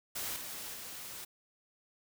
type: noise with level steps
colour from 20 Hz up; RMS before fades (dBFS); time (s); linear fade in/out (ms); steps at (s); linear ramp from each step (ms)
white; -38 / -43 / -45; 0.15-1.25; 10; 0.36 / 0.74; 2
effects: none